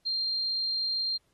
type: tone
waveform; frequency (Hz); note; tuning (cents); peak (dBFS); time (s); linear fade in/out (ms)
sine; 4186; C8; 0; -27; 0.05-1.18; 20
effects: pink hiss -72 dBFS RMS until 1.33 s + AAC 32 kbps